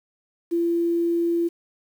sine tone with quantisation, 339.9 Hz, F4, 47 cents flat, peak -19 dBFS, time 0.51-1.49 s, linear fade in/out 20 ms, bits 8, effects none

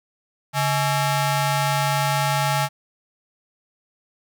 sawtooth ring-modulated tone, 493.9 Hz, B4, in tune, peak -12 dBFS, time 0.53-2.69 s, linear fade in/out 50 ms, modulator 352 Hz, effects none

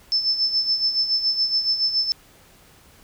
sine tone with tremolo, 5274 Hz, E8, in tune, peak -16 dBFS, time 0.12-2.12 s, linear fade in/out 0 ms, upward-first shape sine, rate 7.1 Hz, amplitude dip 65%, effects pink hiss -52 dBFS RMS until 3.03 s

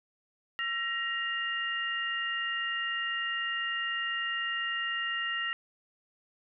sine tone cluster, 1350 / 1884 / 2810 Hz, E6 / A#6 / F7, +41 / +18 / +10 cents, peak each -38 / -32 / -35 dBFS, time 0.59-5.53 s, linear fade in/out 0 ms, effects none

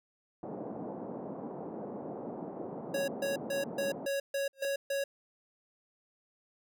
pink band-pass noise, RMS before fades -41 dBFS, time 0.43-4.06 s, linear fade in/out 2 ms, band 180 to 770 Hz, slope 24 dB/octave
square tone bursts, 554.4 Hz, C#5, in tune, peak -31 dBFS, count 8, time 2.94-5.04 s, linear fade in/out 5 ms, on 140 ms, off 140 ms
square tone with exponential growth, 543 Hz, C#5, 36 cents flat, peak -32 dBFS, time 4.53-4.65 s, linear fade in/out 2 ms, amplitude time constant 24 ms
effects none

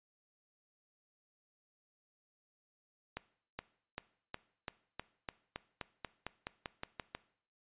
accelerating click train, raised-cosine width 0.3 ms, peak -23 dBFS, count 16, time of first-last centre 3.17-7.15 s, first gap 420 ms, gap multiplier 0.93, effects noise-tail reverb RT60 0.6 s tail -19 dB re dry + resampled to 8000 Hz

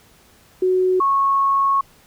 sine tone pair in turn, 370 / 1099.2 Hz, F#4 / C#6, 0 / -15 cents, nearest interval octave + perfect fifth, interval 1885 cents, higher second, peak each -14 dBFS, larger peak neither, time 0.62-1 / 1-1.81 s, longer second, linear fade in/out 5 ms, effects pink hiss -52 dBFS RMS until 2.06 s

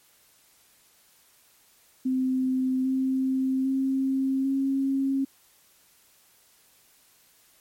sine tone with pitch steps, 259 / 262.9 / 266.9 / 270.9 Hz, C4 / C4 / C4 / C#4, -17 / +8 / +35 / -40 cents, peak -22 dBFS, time 2.05-5.25 s, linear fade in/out 10 ms, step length 800 ms, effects white hiss -60 dBFS RMS until 7.6 s + MP3 64 kbps

